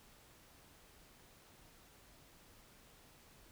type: silence
effects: pink hiss -63 dBFS RMS until 3.51 s